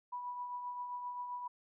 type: tone with tremolo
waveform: sine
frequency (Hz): 982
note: B5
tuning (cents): -10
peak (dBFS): -37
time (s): 0.12-1.48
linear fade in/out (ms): 10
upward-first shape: triangle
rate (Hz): 7.6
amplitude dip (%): 45
effects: none